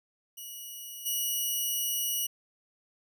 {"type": "tone with level steps", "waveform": "5% pulse", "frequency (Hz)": 2915, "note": "F#7", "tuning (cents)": -26, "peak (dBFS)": [-32, -20], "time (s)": [0.37, 2.27], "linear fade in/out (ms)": 10, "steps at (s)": 1.05, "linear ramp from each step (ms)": 20, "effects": []}